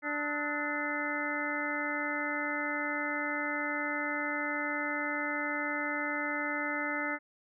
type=harmonic tone with a mistuned harmonic; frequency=293.7 Hz; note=D4; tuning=in tune; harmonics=1 / 2 / 3 / 4 / 5 / 6 / 7; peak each=-38 / -40 / -41 / -40 / -39 / -38 / -36 dBFS; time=0.02-7.19 s; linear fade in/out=50 ms; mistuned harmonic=4; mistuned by=+150 cents; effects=none